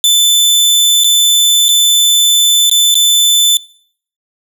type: tone with dropouts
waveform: sawtooth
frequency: 3520 Hz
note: A7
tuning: in tune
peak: -3 dBFS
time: 0.04-3.57 s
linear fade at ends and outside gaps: 1 ms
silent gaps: 1.037-1.043 / 1.684-1.689 / 2.697-2.713 / 2.943-2.953 s
effects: noise-tail reverb RT60 0.6 s tail -23 dB re dry